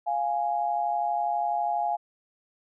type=tone pair together; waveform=sine; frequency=698.4 / 830.6 Hz; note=F5 / G#5; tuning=0 / 0 cents; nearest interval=minor third; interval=300 cents; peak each=-27 dBFS; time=0.06-1.97 s; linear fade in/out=20 ms; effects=none